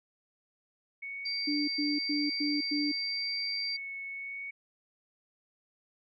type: tone with vibrato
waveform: sine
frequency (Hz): 2217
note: C#7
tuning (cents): 0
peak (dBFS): -37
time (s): 1.02-4.51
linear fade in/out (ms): 10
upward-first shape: sine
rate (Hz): 0.93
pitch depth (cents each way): 9
type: tone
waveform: sine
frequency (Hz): 4699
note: D8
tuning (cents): 0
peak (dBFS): -32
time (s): 1.25-3.77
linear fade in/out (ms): 10
type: tone bursts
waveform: sine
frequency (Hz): 293.7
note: D4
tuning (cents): 0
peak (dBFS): -29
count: 5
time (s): 1.47-2.92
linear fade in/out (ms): 10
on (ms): 210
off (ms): 100
effects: none